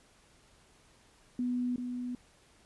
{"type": "tone with echo", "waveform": "sine", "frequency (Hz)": 246.9, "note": "B3", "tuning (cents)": 0, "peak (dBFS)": -29, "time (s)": [1.39, 1.76], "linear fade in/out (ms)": 2, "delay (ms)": 390, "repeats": 1, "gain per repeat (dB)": -5, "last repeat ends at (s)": 2.15, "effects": ["pink hiss -63 dBFS RMS until 2.65 s", "resampled to 24000 Hz"]}